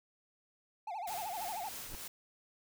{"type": "tone with vibrato", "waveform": "triangle", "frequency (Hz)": 784, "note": "G5", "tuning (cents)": 0, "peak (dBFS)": -36, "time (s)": [0.87, 1.69], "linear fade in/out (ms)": 5, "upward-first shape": "sine", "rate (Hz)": 13, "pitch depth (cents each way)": 220}
{"type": "noise with tremolo", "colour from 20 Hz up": "white", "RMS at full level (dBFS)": -44, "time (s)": [1.07, 2.08], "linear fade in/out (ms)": 5, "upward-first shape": "sine", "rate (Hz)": 3.2, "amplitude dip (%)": 40}
{"type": "noise with exponential growth", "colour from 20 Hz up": "brown", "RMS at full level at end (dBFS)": -39, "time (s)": [1.81, 1.95], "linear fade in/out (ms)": 0, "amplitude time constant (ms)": 30}
{"effects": []}